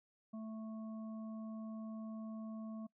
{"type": "harmonic tone", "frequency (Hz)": 220, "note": "A3", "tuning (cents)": 0, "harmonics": [1, 3, 5], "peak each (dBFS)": [-43, -55, -60], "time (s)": [0.33, 2.87], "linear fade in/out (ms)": 10, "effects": ["noise-tail reverb RT60 0.1 s tail -24 dB re dry"]}